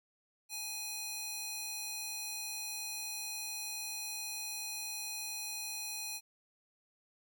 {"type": "tone with high-pass filter", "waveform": "square", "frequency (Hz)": 830.6, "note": "G#5", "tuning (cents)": 0, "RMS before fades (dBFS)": -41, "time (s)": [0.49, 6.21], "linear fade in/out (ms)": 50, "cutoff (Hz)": 3900, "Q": 0.69, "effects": []}